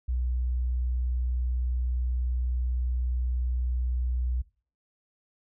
sine tone, 61.74 Hz, B1, in tune, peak -25 dBFS, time 0.08-4.42 s, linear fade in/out 10 ms, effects noise-tail reverb RT60 0.4 s tail -21 dB re dry

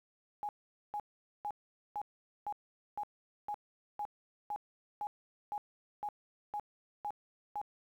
sine tone bursts, 830.6 Hz, G#5, in tune, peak -35 dBFS, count 15, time 0.43-7.615 s, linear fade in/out 0 ms, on 59 ms, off 450 ms, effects 11-bit

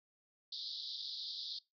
pink band-pass noise, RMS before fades -44 dBFS, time 0.52-1.59 s, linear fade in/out 5 ms, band 3500 to 5000 Hz, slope 96 dB/octave, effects noise-tail reverb RT60 0.2 s tail -21 dB re dry

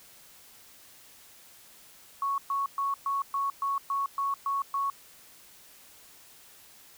sine tone bursts, 1108.7 Hz, C#6, in tune, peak -26 dBFS, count 10, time 2.22-4.9 s, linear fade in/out 2 ms, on 160 ms, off 120 ms, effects white hiss -54 dBFS RMS until 6.97 s

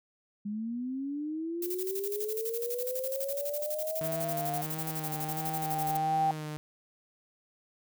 sine linear sweep, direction up, 201.8 to 718 Hz, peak -32 dBFS, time 0.45-4.62 s, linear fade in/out 10 ms
violet noise with tremolo, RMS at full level -36 dBFS, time 1.62-5.97 s, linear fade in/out 5 ms, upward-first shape square, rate 12 Hz, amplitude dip 75%
sine tone with exponential growth, 784 Hz, G5, in tune, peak -23 dBFS, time 3.41-6.31 s, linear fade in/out 1 ms, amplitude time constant 630 ms
sawtooth tone with vibrato, 155.56 Hz, D#3, in tune, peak -32 dBFS, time 4.01-6.57 s, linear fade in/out 0 ms, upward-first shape sine, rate 1.5 Hz, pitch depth 42 cents each way
effects none

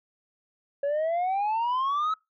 sine exponential sweep, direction up, 556 to 1304 Hz, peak -21 dBFS, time 0.83-2.14 s, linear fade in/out 5 ms, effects noise-tail reverb RT60 0.2 s tail -25 dB re dry + tanh soft clip ceiling -23 dBFS

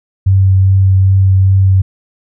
sine tone with vibrato, 95.7 Hz, G2, 41 cents flat, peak -5 dBFS, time 0.26-1.82 s, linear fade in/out 10 ms, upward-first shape triangle, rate 2.5 Hz, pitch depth 14 cents each way, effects none

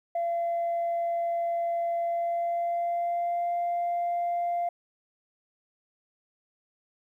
sine tone with pitch glide, 683 to 695.3 Hz, F5 to F5, -39 to -8 cents, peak -24 dBFS, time 0.15-4.69 s, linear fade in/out 5 ms, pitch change +31 cents, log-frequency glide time 2.02-3.51 s, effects tanh soft clip ceiling -23 dBFS + 11-bit

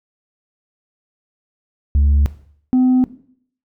sine tone pair in turn, 71.5 / 254.8 Hz, D2 / C4, -46 / -46 cents, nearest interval octave + minor seventh, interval 2200 cents, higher second, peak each -8 dBFS, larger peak neither, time 1.95-2.26 / 2.73-3.04 s, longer neither, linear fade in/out 0 ms, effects noise-tail reverb RT60 0.6 s tail -17 dB re dry + tanh soft clip ceiling -9 dBFS

